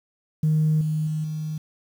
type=tone with level steps; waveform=sine; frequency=155.1 Hz; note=D#3; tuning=5 cents flat; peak=-16 / -21 / -23 / -26 dBFS; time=0.43-1.58 s; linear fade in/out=5 ms; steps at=0.81 / 1.07 / 1.24 s; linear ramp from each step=2 ms; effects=tanh soft clip ceiling -13 dBFS + 8-bit